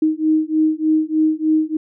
sine beating tone pair, 311.1 / 314.4 Hz, D#4 / D#4, 0 / +18 cents, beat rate 3.3 Hz, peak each -17 dBFS, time 0.02-1.77 s, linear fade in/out 5 ms, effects none

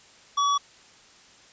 square tone, 1137 Hz, C#6, 44 cents sharp, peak -21 dBFS, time 0.37-0.58 s, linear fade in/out 10 ms, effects white hiss -53 dBFS RMS until 1.52 s + resampled to 16000 Hz

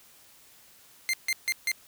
sawtooth tone bursts, 2093 Hz, C7, in tune, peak -21 dBFS, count 4, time 1.09-1.716 s, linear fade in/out 0 ms, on 44 ms, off 150 ms, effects white hiss -56 dBFS RMS until 1.87 s

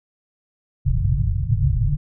white low-pass noise, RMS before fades -19 dBFS, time 0.85-1.97 s, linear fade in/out 20 ms, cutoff 150 Hz, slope 96 dB/octave, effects none

